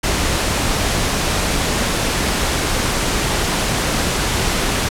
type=noise; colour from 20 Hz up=pink; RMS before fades=-18 dBFS; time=0.03-4.89 s; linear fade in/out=10 ms; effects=low-pass 10000 Hz 12 dB/octave